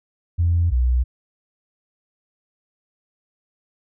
sine tone pair in turn, 85.5 / 62.04 Hz, F2 / B1, -36 / +9 cents, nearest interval tritone, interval 555 cents, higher first, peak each -14 dBFS, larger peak neither, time 0.38-0.71 / 0.71-1.04 s, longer neither, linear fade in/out 20 ms, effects tanh soft clip ceiling -10 dBFS

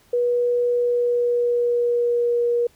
sine tone with pitch glide, 485 to 476.7 Hz, B4 to A#4, -31 to +39 cents, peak -17 dBFS, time 0.13-2.67 s, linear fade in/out 5 ms, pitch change -30 cents, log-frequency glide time 0.67-2.42 s, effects pink hiss -57 dBFS RMS until 2.75 s

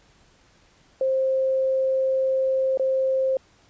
sine tone with dropouts, 528 Hz, C5, 16 cents sharp, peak -19 dBFS, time 1.01-3.37 s, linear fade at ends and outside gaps 2 ms, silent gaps 2.774-2.796 s, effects pink hiss -58 dBFS RMS until 3.69 s + resampled to 16000 Hz

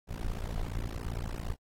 brown noise with amplitude modulation, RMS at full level -31 dBFS, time 0.07-1.56 s, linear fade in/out 50 ms, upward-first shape sine, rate 57.4 Hz, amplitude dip 100%, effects AAC 48 kbps

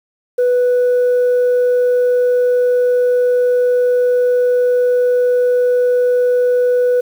sine tone, 493.9 Hz, B4, in tune, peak -8 dBFS, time 0.38-7.01 s, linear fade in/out 10 ms, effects tanh soft clip ceiling -9 dBFS + 7-bit

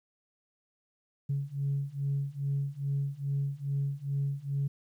sine beating tone pair, 138.59 / 140.99 Hz, C#3 / C#3, 0 / +30 cents, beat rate 2.4 Hz, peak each -32 / -31 dBFS, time 1.29-4.68 s, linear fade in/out 10 ms, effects tanh soft clip ceiling -23 dBFS + 11-bit

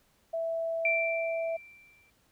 sine tone, 659.3 Hz, E5, in tune, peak -29 dBFS, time 0.33-1.57 s, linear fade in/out 10 ms
sine tone with exponential decay, 2349 Hz, D7, in tune, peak -23 dBFS, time 0.85-2.1 s, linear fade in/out 2 ms, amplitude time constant 270 ms
effects pink hiss -68 dBFS RMS until 2.31 s

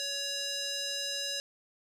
square tone with band-pass filter, 562 Hz, C#5, 24 cents sharp, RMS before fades -35 dBFS, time 0-1.4 s, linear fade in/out 0 ms, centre 4900 Hz, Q 2.2, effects none

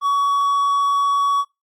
triangle tone, 1127 Hz, C#6, 28 cents sharp, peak -13 dBFS, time 0.01-1.45 s, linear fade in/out 50 ms, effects noise-tail reverb RT60 0.2 s tail -19 dB re dry + Opus 32 kbps

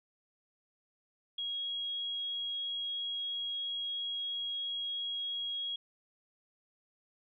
sine tone, 3299 Hz, G#7, 12 cents flat, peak -34 dBFS, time 1.38-5.76 s, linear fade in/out 5 ms, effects none

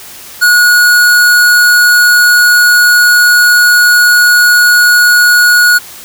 square tone, 1453 Hz, F#6, 32 cents flat, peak -4 dBFS, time 0.41-5.79 s, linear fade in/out 20 ms, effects white hiss -30 dBFS RMS until 6.04 s

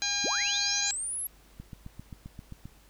harmonic tone, 810 Hz, G#5, 43 cents flat, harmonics 1 / 2 / 3 / 4 / 5 / 6 / 7 / 8, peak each -41 / -37 / -36 / -41 / -32 / -36 / -42 / -32 dBFS, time 0.02-0.91 s, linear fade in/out 0 ms
sine linear sweep, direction up, 181 to 11470 Hz, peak -31 dBFS, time 0.24-1.27 s, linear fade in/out 2 ms
click train, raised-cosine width 5 ms, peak -29 dBFS, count 9, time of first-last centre 1.6-2.655 s, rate 7.58 Hz
effects added 50 Hz sine -57 dBFS peak until 2.89 s + pink hiss -60 dBFS RMS until 2.89 s

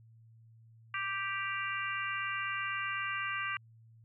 harmonic tone with a mistuned harmonic, 392 Hz, G4, in tune, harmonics 3 / 4 / 5 / 6 / 7, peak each -38 / -39 / -40 / -41 / -41 dBFS, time 0.94-3.57 s, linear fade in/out 2 ms, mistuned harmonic 7, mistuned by +21 cents, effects added 113 Hz sine -56 dBFS peak until 4.04 s

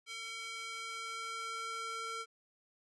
square tone with high-pass filter sweep, 453 Hz, A#4, 50 cents flat, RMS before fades -42 dBFS, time 0.06-2.26 s, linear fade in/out 50 ms, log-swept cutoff 2400 to 1000 Hz, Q 1.6, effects resampled to 22050 Hz

